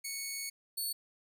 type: tone pair in turn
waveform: 10% pulse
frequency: 2217 / 4434 Hz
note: C#7 / C#8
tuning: 0 / 0 cents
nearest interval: octave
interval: 1200 cents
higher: second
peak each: -28 / -27 dBFS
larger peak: second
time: 0.04-0.5 / 0.77-0.93 s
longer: first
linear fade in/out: 10 ms
effects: none